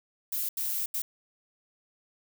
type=noise bursts at uneven times; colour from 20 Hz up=violet; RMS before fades=-31 dBFS; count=3; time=0.32-0.49 / 0.57-0.86 / 0.94-1.02 s; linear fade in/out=5 ms; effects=none